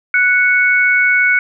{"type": "tone pair together", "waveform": "sine", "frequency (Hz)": [1479.7, 2217], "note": ["F#6", "C#7"], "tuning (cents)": [0, 0], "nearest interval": "perfect fifth", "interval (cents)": 700, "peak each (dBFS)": -12, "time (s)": [0.14, 1.39], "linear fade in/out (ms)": 2, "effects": []}